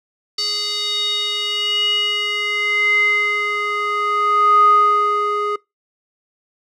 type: tone with band-pass filter sweep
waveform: square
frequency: 414.9 Hz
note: G#4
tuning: 2 cents flat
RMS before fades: -18 dBFS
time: 0.38-5.56 s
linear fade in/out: 5 ms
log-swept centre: 4600 to 940 Hz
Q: 7.2
effects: noise-tail reverb RT60 0.2 s tail -23 dB re dry